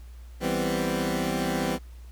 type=chord; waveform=20% pulse; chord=C major seventh; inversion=first; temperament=equal; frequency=164.81 / 196 / 246.9 / 261.6 Hz; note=E3 / G3 / B3 / C4; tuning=0 / 0 / 0 / 0 cents; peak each=-26 dBFS; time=0.4-1.79 s; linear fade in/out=50 ms; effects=added 60 Hz sine -41 dBFS peak until 2.11 s + pink hiss -59 dBFS RMS until 2.11 s